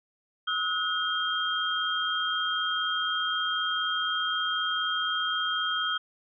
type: tone cluster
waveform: sine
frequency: 1282 / 1457 / 3202 Hz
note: E6 / F#6 / G7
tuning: -49 / -27 / +36 cents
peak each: -31 / -31 / -29 dBFS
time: 0.47-5.98 s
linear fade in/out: 10 ms
effects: none